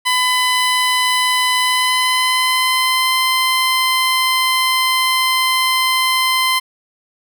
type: tone with pitch glide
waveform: 15% pulse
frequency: 1006 to 1034.9 Hz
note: B5 to C6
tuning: +32 to -19 cents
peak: -7 dBFS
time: 0.05-6.6 s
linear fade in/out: 20 ms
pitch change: +49 cents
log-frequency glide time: 1.6-3.15 s
effects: none